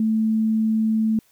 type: tone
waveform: sine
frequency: 220 Hz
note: A3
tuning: in tune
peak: -17 dBFS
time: 0-1.19 s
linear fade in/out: 2 ms
effects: white hiss -60 dBFS RMS until 1.31 s